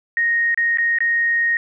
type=tone with dropouts; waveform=sine; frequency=1864.7 Hz; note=A#6; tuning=in tune; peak=-15 dBFS; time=0.17-1.57 s; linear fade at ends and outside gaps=1 ms; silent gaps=0.545-0.575 / 0.773-0.784 / 0.986-1.005 s; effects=none